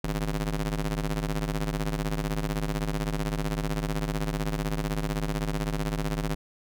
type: ring-modulated tone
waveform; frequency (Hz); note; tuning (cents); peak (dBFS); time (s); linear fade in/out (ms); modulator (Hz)
sawtooth; 103.83; G#2; 0; -20; 0.04-6.35; 5; 59.8
effects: none